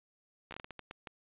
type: slowing click train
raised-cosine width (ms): 0.3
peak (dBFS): -27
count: 10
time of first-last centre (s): 0.51-1.072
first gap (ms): 13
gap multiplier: 1.37
effects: resampled to 8000 Hz + 11-bit